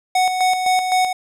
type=tone with tremolo; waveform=square; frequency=740 Hz; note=F#5; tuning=in tune; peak=-14 dBFS; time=0.15-1.13 s; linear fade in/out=5 ms; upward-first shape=square; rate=3.9 Hz; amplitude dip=50%; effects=low-pass 11000 Hz 12 dB/octave + 9-bit